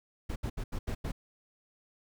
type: noise bursts at uneven times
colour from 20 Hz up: brown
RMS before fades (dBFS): -34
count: 6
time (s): 0.29-0.36 / 0.43-0.5 / 0.57-0.64 / 0.72-0.79 / 0.87-0.95 / 1.04-1.12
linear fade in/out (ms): 10
effects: none